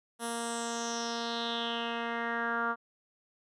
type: tone with low-pass filter sweep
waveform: 10% pulse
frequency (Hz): 233.1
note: A#3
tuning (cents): 0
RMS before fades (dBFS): -34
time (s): 0.19-2.76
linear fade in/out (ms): 50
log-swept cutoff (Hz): 11000 to 1300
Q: 4.8
effects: none